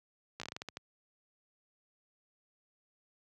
slowing click train, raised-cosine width 0.2 ms, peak -23 dBFS, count 10, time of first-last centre 0.4-0.771 s, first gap 15 ms, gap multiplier 1.24, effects high-pass 80 Hz 12 dB/octave

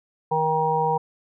harmonic tone, 157.9 Hz, D#3, 26 cents sharp, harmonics 1 / 3 / 5 / 6, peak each -29 / -25 / -24 / -23 dBFS, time 0.31-0.98 s, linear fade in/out 10 ms, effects none

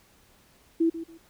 sine tone with echo, 329.6 Hz, E4, in tune, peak -19 dBFS, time 0.8-0.9 s, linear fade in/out 10 ms, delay 140 ms, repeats 2, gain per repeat -13 dB, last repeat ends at 1.18 s, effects pink hiss -60 dBFS RMS until 1.29 s

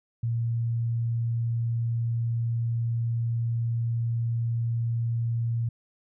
sine tone, 116.4 Hz, A#2, 2 cents flat, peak -24 dBFS, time 0.23-5.69 s, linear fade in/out 5 ms, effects none

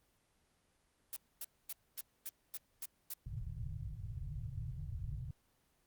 blue noise bursts, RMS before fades -42 dBFS, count 8, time 1.13-3.136 s, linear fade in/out 0 ms, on 32 ms, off 250 ms
white low-pass noise, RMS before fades -43 dBFS, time 3.26-5.31 s, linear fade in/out 2 ms, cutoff 150 Hz, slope 96 dB/octave
effects pink hiss -75 dBFS RMS until 5.86 s + Opus 24 kbps

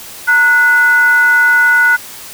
sine tone with frequency modulation, 1466 Hz, F#6, 16 cents flat, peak -6 dBFS, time 0.27-1.97 s, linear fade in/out 20 ms, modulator 550 Hz, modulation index 0.41, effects white hiss -31 dBFS RMS until 2.33 s

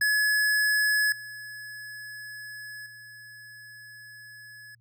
square tone with level steps, 1700 Hz, G#6, 40 cents sharp, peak -22 / -39 / -45 dBFS, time 0.01-4.75 s, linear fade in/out 5 ms, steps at 1.12 / 2.86 s, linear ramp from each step 2 ms, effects added 116 Hz sine -60 dBFS peak until 4.8 s

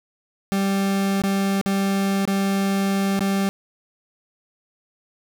40% pulse tone with dropouts, 196 Hz, G3, in tune, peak -18 dBFS, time 0.52-3.49 s, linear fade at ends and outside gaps 0 ms, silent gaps 1.219-1.237 / 1.613-1.66 / 2.253-2.276 / 3.193-3.207 s, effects none

